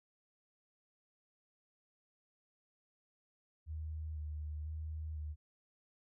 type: tone with vibrato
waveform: sine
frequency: 77 Hz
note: D#2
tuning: 17 cents flat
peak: -39 dBFS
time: 3.66-5.36 s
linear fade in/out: 50 ms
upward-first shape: square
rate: 1 Hz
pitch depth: 25 cents each way
effects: none